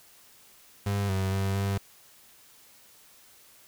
35% pulse tone with pitch steps, 100.4 / 95.5 / 97.1 / 98.6 Hz, G2 / G2 / G2 / G2, +42 / -45 / -16 / +11 cents, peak -24 dBFS, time 0.86-1.78 s, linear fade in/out 5 ms, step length 230 ms, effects white hiss -56 dBFS RMS until 3.67 s

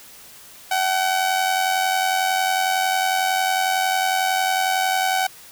sawtooth tone with amplitude modulation, 756 Hz, F#5, 37 cents sharp, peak -12 dBFS, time 0.71-5.27 s, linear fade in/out 5 ms, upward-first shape sine, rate 91 Hz, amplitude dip 55%, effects white hiss -44 dBFS RMS until 5.51 s

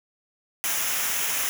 white noise with comb filter, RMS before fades -26 dBFS, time 0.64-1.49 s, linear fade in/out 0 ms, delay 0.23 ms, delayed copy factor -0.6, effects none

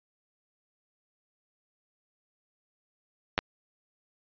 clicks, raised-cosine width 0.3 ms, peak -9 dBFS, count 2, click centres 3.379 / 3.389 s, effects resampled to 11025 Hz

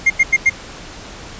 triangle tone bursts, 2122 Hz, C7, 24 cents sharp, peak -6 dBFS, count 4, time 0.06-0.498 s, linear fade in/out 10 ms, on 42 ms, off 90 ms, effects pink hiss -34 dBFS RMS until 1.39 s + resampled to 16000 Hz

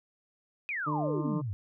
sine exponential sweep, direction down, 2540 to 91 Hz, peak -31 dBFS, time 0.69-1.53 s, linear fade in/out 0 ms
harmonic tone, 150 Hz, D3, 37 cents sharp, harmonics 1 / 2 / 3 / 4 / 6 / 7 / 8, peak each -33 / -33 / -42 / -44 / -48 / -42 / -48 dBFS, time 0.86-1.42 s, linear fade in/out 20 ms
effects none

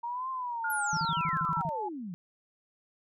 sine tone with vibrato, 932.3 Hz, A#5, in tune, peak -32 dBFS, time 0.03-1.89 s, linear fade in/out 10 ms, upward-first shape triangle, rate 0.93 Hz, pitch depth 220 cents each way
sine tone with pitch glide, 1426 to 1338.2 Hz, F6 to E6, +36 to +26 cents, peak -30 dBFS, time 0.64-1.62 s, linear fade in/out 5 ms, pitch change -110 cents, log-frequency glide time 0.76-1.23 s
sine exponential sweep, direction down, 11900 to 165 Hz, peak -36 dBFS, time 0.7-2.14 s, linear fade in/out 0 ms
sine tone bursts, 161.3 Hz, E3, 37 cents flat, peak -32 dBFS, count 10, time 0.93-1.691 s, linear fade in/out 0 ms, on 41 ms, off 39 ms
effects none

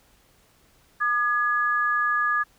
sine tone pair together, 1214 / 1683.2 Hz, D#6 / G#6, -43 / +23 cents, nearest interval tritone, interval 566 cents, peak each -23 dBFS, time 1-2.44 s, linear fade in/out 20 ms, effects pink hiss -60 dBFS RMS until 2.58 s

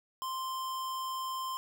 square tone, 1045 Hz, C6, 2 cents flat, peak -35 dBFS, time 0.22-1.57 s, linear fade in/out 0 ms, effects none

